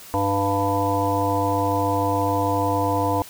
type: harmonic tone with a mistuned harmonic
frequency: 99.2 Hz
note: G2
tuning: 21 cents sharp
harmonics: 1 / 3 / 5 / 7 / 9 / 10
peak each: -26 / -26 / -26 / -26 / -26 / -26 dBFS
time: 0.14-3.22 s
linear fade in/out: 0 ms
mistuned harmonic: 9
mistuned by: -15 cents
effects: white hiss -42 dBFS RMS until 3.29 s